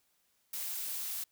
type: noise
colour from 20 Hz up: blue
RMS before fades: -38 dBFS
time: 0.53-1.24 s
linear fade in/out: 5 ms
effects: white hiss -74 dBFS RMS until 1.31 s